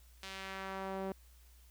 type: tone with band-pass filter sweep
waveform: sawtooth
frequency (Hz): 192.2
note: G3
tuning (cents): -34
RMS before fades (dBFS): -42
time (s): 0.23-1.12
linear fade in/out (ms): 0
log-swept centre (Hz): 3800 to 470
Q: 0.94
effects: added 60 Hz sine -58 dBFS peak until 1.7 s + white hiss -67 dBFS RMS until 1.7 s